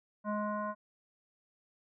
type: tone with frequency modulation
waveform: sine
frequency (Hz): 629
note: D#5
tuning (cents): +19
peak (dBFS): -32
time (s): 0.24-0.75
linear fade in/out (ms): 50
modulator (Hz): 419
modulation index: 1.5
effects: none